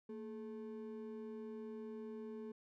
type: ring-modulated tone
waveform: triangle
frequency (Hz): 327.5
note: E4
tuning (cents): -11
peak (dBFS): -40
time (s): 0.09-2.52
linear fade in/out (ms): 5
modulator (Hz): 100
effects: none